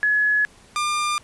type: tone pair in turn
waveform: sine / sawtooth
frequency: 1696 / 1199.3 Hz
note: G#6 / D6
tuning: +36 / +36 cents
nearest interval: tritone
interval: 600 cents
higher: first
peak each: -16 / -17 dBFS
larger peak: first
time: 0.03-0.45 / 0.76-1.18 s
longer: neither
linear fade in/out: 0 ms
effects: pink hiss -51 dBFS RMS until 1.23 s + resampled to 24000 Hz